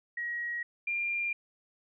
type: tone pair in turn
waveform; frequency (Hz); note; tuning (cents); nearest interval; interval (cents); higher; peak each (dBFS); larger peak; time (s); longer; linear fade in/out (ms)
sine; 1900 / 2394; A#6 / D7; +33 / +33; major third; 400; second; -32 / -29; second; 0.17-0.63 / 0.87-1.33; neither; 5
effects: none